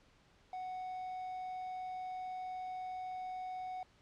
triangle tone with quantisation, 741 Hz, F#5, 2 cents sharp, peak -38 dBFS, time 0.53-3.83 s, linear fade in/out 2 ms, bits 11, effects pink hiss -67 dBFS RMS until 4.01 s + low-pass 5000 Hz 12 dB/octave

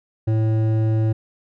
triangle tone with hard clipping, 110.3 Hz, A2, 5 cents sharp, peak -18 dBFS, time 0.27-1.13 s, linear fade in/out 10 ms, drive 14 dB, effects none

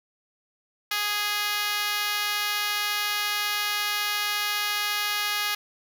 5% pulse tone with high-pass filter, 414.5 Hz, G#4, 3 cents flat, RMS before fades -27 dBFS, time 0.91-5.55 s, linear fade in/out 5 ms, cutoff 1100 Hz, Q 1, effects none

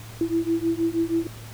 sine beating tone pair, 328.7 / 335 Hz, E4 / E4, -5 / +28 cents, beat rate 6.3 Hz, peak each -24 dBFS, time 0.21-1.27 s, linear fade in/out 2 ms, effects added 111 Hz sine -39 dBFS peak until 1.53 s + pink hiss -44 dBFS RMS until 1.53 s

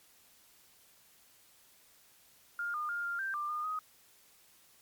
sine tone with pitch steps, 1409 / 1214 / 1409 / 1397 / 1571 / 1189 / 1216 / 1255 Hz, F6 / D#6 / F6 / F6 / G6 / D6 / D#6 / D#6, +15 / -43 / +15 / 0 / +3 / +21 / -40 / +15 cents, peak -33 dBFS, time 2.59-3.79 s, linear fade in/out 2 ms, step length 150 ms, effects white hiss -63 dBFS RMS until 4.81 s + MP3 96 kbps

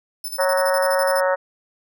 5% pulse tone with tremolo, 5274 Hz, E8, in tune, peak -20 dBFS, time 0.24-1.21 s, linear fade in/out 5 ms, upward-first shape square, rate 12 Hz, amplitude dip 70%
harmonic tone, 185 Hz, F#3, in tune, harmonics 3 / 4 / 5 / 6 / 7 / 8 / 9 / 10, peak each -18 / -30 / -25 / -31 / -28 / -28 / -34 / -30 dBFS, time 0.38-1.36 s, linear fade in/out 20 ms
effects none

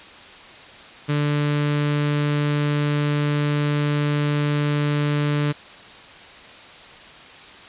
sawtooth tone with notch filter, 146.83 Hz, D3, in tune, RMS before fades -21 dBFS, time 1.08-5.53 s, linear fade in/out 20 ms, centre 760 Hz, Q 1.8, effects white hiss -42 dBFS RMS until 7.68 s + resampled to 8000 Hz

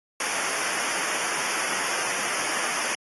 pink noise with comb filter, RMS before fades -28 dBFS, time 0.2-2.95 s, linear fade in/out 2 ms, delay 0.25 ms, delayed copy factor -0.9, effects high-pass 200 Hz 12 dB/octave + AAC 32 kbps

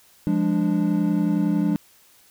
triangle chord, D diminished, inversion first, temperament equal with one note detuned, 174.61 / 205.5 / 293.7 Hz, F3 / Ab3 / D4, 0 / -18 / 0 cents, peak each -21 dBFS, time 0.27-1.76 s, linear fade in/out 0 ms, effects white hiss -55 dBFS RMS until 2.3 s

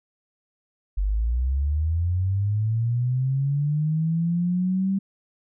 sine linear sweep, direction up, 46.25 to 196 Hz, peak -20 dBFS, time 0.97-4.99 s, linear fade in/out 10 ms, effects none

